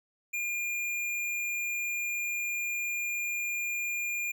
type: tone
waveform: square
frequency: 2411 Hz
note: D7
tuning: 45 cents sharp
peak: -31 dBFS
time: 0.33-4.32 s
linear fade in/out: 10 ms
effects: none